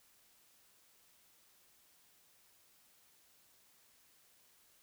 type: silence
effects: white hiss -68 dBFS RMS until 4.82 s